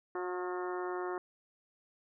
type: harmonic tone with a mistuned harmonic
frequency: 180.9 Hz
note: F#3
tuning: 39 cents flat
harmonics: 2 / 3 / 4 / 5 / 6 / 7 / 8 / 9 / 10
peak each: -36 / -49 / -43 / -47 / -44 / -48 / -48 / -57 / -51 dBFS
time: 0.15-1.18 s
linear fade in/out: 2 ms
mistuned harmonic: 8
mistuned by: -38 cents
effects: none